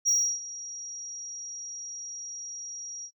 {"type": "tone with ADSR envelope", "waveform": "sine", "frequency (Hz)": 5690, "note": "F8", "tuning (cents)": 31, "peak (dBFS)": -18, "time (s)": [0.05, 3.11], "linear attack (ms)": 33, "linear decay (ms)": 310, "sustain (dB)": -19, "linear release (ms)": 69, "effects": ["noise-tail reverb RT60 0.1 s tail -22 dB re dry", "tanh soft clip ceiling -19 dBFS"]}